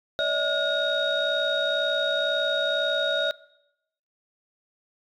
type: tone cluster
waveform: sine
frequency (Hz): 576 / 638 / 1437 / 3751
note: D5 / D#5 / F6 / A#7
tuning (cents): -34 / +43 / +49 / +10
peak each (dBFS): -27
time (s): 0.19-3.31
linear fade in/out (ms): 0
effects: noise-tail reverb RT60 0.8 s tail -20 dB re dry + tanh soft clip ceiling -15 dBFS